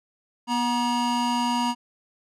square tone pair together, 243.3 / 953 Hz, B3 / A#5, -26 / +38 cents, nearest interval 2 octaves, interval 2364 cents, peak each -26 / -25 dBFS, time 0.47-1.75 s, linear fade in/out 50 ms, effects low-pass 8000 Hz 12 dB/octave

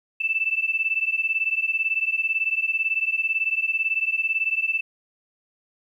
sine beating tone pair, 2637 / 2655 Hz, E7 / E7, 0 / +12 cents, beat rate 18 Hz, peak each -24 dBFS, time 0.2-4.81 s, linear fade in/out 10 ms, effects 10-bit

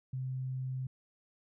sine tone, 130 Hz, C3, 11 cents flat, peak -34 dBFS, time 0.13-0.87 s, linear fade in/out 5 ms, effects none

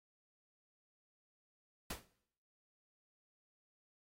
pink noise with exponential decay, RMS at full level -38 dBFS, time 1.9-2.07 s, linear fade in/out 5 ms, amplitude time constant 35 ms, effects noise-tail reverb RT60 0.7 s tail -20 dB re dry + AAC 48 kbps

